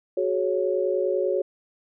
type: chord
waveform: sine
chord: F# suspended second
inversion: none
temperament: equal with one note detuned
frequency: 370 / 420.1 / 554.4 Hz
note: F#4 / G#4 / C#5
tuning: 0 / +20 / 0 cents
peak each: -25 / -27 / -25 dBFS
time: 0.17-1.42 s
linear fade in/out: 5 ms
effects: none